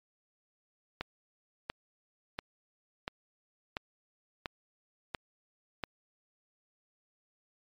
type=click train; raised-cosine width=0.3 ms; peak=-18 dBFS; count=8; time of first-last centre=1.01-5.838 s; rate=1.45 Hz; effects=MP3 64 kbps